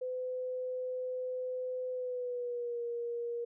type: tone with pitch glide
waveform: sine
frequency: 507 to 473 Hz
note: B4 to A#4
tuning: +45 to +25 cents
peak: -34 dBFS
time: 0.01-3.45 s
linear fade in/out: 10 ms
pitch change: -120 cents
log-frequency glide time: 1.91-2.82 s
effects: none